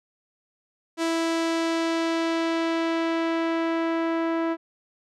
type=tone with low-pass filter sweep; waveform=sawtooth; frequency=329.6 Hz; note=E4; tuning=in tune; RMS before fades=-25 dBFS; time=0.97-4.57 s; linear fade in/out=50 ms; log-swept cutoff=8200 to 1600 Hz; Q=0.79; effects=none